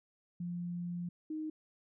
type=tone pair in turn; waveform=sine; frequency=174.61 / 311.1 Hz; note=F3 / D#4; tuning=0 / 0 cents; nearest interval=minor seventh; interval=1000 cents; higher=second; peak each=-36 / -36 dBFS; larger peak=neither; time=0.4-1.09 / 1.3-1.5 s; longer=first; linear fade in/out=5 ms; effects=none